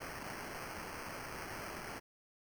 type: noise with sample-and-hold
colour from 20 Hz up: blue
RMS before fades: -45 dBFS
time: 0-2 s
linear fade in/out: 20 ms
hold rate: 3675 Hz
effects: none